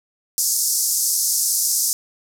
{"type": "band-pass noise", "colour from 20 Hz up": "pink", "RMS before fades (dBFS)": -20, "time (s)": [0.38, 1.93], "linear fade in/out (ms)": 0, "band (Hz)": [5200, 14000], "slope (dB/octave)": 48, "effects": []}